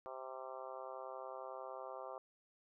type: harmonic tone with a mistuned harmonic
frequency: 130.81 Hz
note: C3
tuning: in tune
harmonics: 3 / 4 / 5 / 6 / 7 / 8 / 9 / 10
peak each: -55 / -50 / -51 / -53 / -55 / -56 / -53 / -62 dBFS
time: 0.06-2.18 s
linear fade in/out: 0 ms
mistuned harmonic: 10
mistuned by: +62 cents
effects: none